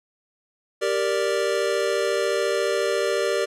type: chord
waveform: square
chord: G minor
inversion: none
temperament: equal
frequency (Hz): 392 / 466.2 / 587.3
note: G4 / Bb4 / D5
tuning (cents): 0 / 0 / 0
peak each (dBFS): -26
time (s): 0.81-3.46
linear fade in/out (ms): 20
effects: low-pass 9000 Hz 12 dB/octave